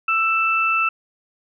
sine tone pair together, 1326 / 2650 Hz, E6 / E7, +10 / +9 cents, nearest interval octave, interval 1199 cents, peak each -19 dBFS, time 0.08-0.89 s, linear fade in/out 5 ms, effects none

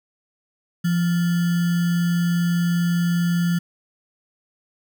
sine tone with sample-and-hold, 172.5 Hz, F3, 21 cents flat, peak -17 dBFS, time 0.84-3.59 s, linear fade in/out 10 ms, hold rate 1575 Hz, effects none

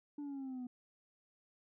sine exponential sweep, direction down, 294.5 to 245.1 Hz, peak -38 dBFS, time 0.18-0.67 s, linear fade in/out 5 ms, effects tanh soft clip ceiling -40 dBFS

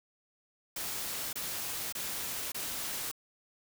white noise bursts, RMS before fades -37 dBFS, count 4, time 0.76-3.115 s, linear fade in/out 5 ms, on 570 ms, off 25 ms, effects none

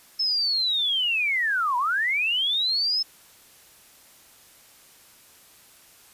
sine linear two-way sweep, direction down then up, 5274 to 940 to 5274 Hz, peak -21 dBFS, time 0.19-3.03 s, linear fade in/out 10 ms, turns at 1.77 s, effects white hiss -53 dBFS RMS until 6.13 s + resampled to 32000 Hz

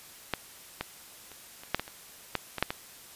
clicks, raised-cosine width 0.3 ms, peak -11 / -15 / -30 / -29 / -8 / -16 / -28 / -11 / -17 / -7 / -15 dBFS, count 11, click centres 0.337 / 0.81 / 1.317 / 1.635 / 1.746 / 1.796 / 1.879 / 2.353 / 2.583 / 2.626 / 2.705 s, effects white hiss -50 dBFS RMS until 3.15 s + resampled to 32000 Hz

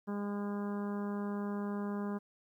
harmonic tone, 203.7 Hz, G#3, 33 cents flat, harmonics 1 / 2 / 3 / 4 / 5 / 6 / 7 / 8, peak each -35 / -42 / -49 / -50 / -48 / -52 / -55 / -56 dBFS, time 0.07-2.19 s, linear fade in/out 20 ms, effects 12-bit

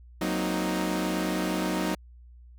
sawtooth chord, C half-diminished seventh, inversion second, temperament equal with one note detuned, 185 / 233.1 / 260 / 311.1 Hz, Gb3 / Bb3 / C4 / Eb4, 0 / 0 / -11 / 0 cents, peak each -26 / -31 / -32 / -26 dBFS, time 0.21-1.95 s, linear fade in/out 5 ms, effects added 60 Hz sine -47 dBFS peak until 2.58 s

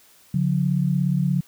sine tone pair together, 142.3 / 179.29 Hz, C#3 / F3, +46 / +46 cents, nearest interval major third, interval 400 cents, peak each -21 dBFS, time 0.34-1.41 s, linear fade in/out 5 ms, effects white hiss -54 dBFS RMS until 1.47 s

